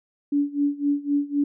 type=tone with tremolo; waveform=sine; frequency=286.9 Hz; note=D4; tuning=40 cents flat; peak=-17 dBFS; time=0.32-1.44 s; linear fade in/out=5 ms; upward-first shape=sine; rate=3.9 Hz; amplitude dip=90%; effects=none